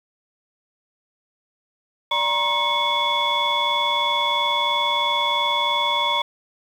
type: tone cluster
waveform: sine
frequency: 587 / 948 / 1071 / 2198 / 3428 Hz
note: D5 / A#5 / C6 / C#7 / A7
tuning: -1 / +29 / +40 / -15 / -46 cents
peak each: -29 / -22 / -25 / -26 / -22 dBFS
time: 2.11-6.22 s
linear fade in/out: 5 ms
effects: tanh soft clip ceiling -11 dBFS + 8-bit